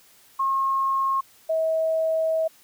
sine tone pair in turn, 1079 / 643 Hz, C#6 / E5, -47 / -43 cents, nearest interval major sixth, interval 896 cents, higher first, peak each -20 dBFS, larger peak neither, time 0.39-1.21 / 1.49-2.48 s, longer second, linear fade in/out 10 ms, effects white hiss -55 dBFS RMS until 2.63 s

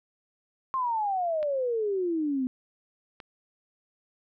sine exponential sweep, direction down, 1075 to 250 Hz, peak -25 dBFS, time 0.74-2.47 s, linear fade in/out 0 ms
clicks, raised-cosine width 0.3 ms, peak -26 dBFS, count 2, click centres 1.429 / 3.202 s
effects none

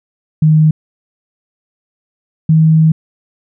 sine tone pair in turn, 155.56 / 158.83 Hz, D#3 / D#3, 0 / +36 cents, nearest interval unison, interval 36 cents, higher second, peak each -5 dBFS, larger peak neither, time 0.42-0.71 / 2.49-2.92 s, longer second, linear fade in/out 5 ms, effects none

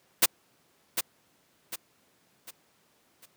white noise with echo, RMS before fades -19 dBFS, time 0.22-0.26 s, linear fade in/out 10 ms, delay 750 ms, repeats 4, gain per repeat -8 dB, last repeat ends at 3.26 s, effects pink hiss -66 dBFS RMS until 3.36 s + high-pass 150 Hz 12 dB/octave

